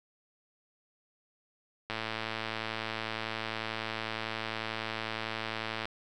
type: click train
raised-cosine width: 0.3 ms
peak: -18 dBFS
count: 440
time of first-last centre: 1.9-5.855 s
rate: 111 Hz
effects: none